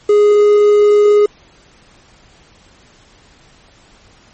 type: tone with quantisation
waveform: triangle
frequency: 415.3 Hz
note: G#4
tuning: in tune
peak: -4 dBFS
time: 0.09-1.26 s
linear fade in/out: 5 ms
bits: 5
effects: pink hiss -47 dBFS RMS until 4.33 s + MP3 32 kbps